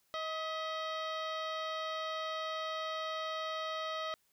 harmonic tone with a mistuned harmonic, 633 Hz, D#5, 30 cents sharp, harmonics 1 / 2 / 3 / 4 / 5 / 6 / 7 / 8 / 9, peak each -40 / -39 / -46 / -53 / -46 / -48 / -55 / -57 / -59 dBFS, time 0.14-4.14 s, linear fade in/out 0 ms, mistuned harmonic 3, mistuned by +59 cents, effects white hiss -74 dBFS RMS until 4.32 s

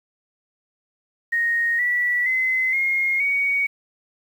sine tone with pitch steps, 1864.7 / 1952.9 / 2045 / 2142 / 2243 Hz, A#6 / B6 / C7 / C7 / C#7, 0 / -20 / -40 / +40 / +20 cents, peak -18 dBFS, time 1.32-3.67 s, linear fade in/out 10 ms, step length 470 ms, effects 8-bit

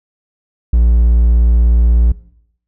triangle tone, 58.27 Hz, A#1, in tune, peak -5 dBFS, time 0.73-2.12 s, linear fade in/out 5 ms, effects noise-tail reverb RT60 0.7 s tail -19 dB re dry

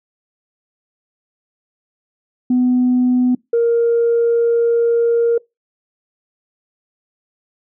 sine tone pair in turn, 250 / 467.2 Hz, B3 / A#4, +21 / +4 cents, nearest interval major seventh, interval 1083 cents, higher second, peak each -10 dBFS, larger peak neither, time 2.5-3.35 / 3.53-5.38 s, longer second, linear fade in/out 5 ms, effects noise-tail reverb RT60 0.2 s tail -25 dB re dry + tanh soft clip ceiling -8 dBFS

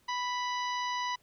harmonic tone, 987.8 Hz, B5, in tune, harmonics 1 / 2 / 3 / 4 / 5 / 6, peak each -32 / -38 / -42 / -44 / -46 / -48 dBFS, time 0.08-1.16 s, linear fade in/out 10 ms, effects pink hiss -68 dBFS RMS until 1.22 s

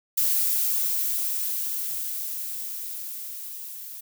violet noise with level ramp, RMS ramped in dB -22 to -39 dBFS, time 0.17-4.01 s, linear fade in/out 10 ms, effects none

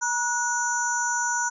sine tone cluster, 954 / 1466 / 5780 / 6200 / 7000 Hz, A#5 / F#6 / F#8 / G8 / A8, +40 / -16 / -41 / -20 / -10 cents, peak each -27 / -27 / -35 / -31 / -32 dBFS, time 0.01-1.5 s, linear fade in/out 20 ms, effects none

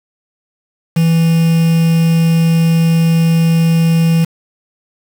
triangle tone with quantisation, 164.81 Hz, E3, in tune, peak -6 dBFS, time 0.96-4.25 s, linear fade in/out 10 ms, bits 4, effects none

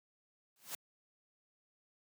white noise with exponential growth, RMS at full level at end -38 dBFS, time 0.56-0.75 s, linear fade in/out 2 ms, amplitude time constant 41 ms, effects high-pass 150 Hz 12 dB/octave

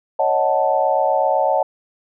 sine chord, D# half-diminished seventh, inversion third, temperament equal, 554.4 / 622.3 / 740 / 880 Hz, C#5 / D#5 / F#5 / A5, 0 / 0 / 0 / 0 cents, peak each -20 dBFS, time 0.19-1.63 s, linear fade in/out 5 ms, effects none

